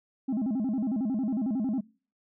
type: tone with vibrato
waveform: sine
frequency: 237.8 Hz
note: A#3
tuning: 35 cents sharp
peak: -23 dBFS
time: 0.28-1.81 s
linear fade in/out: 10 ms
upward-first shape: square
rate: 11 Hz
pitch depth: 200 cents each way
effects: noise-tail reverb RT60 0.4 s tail -26 dB re dry + tanh soft clip ceiling -25 dBFS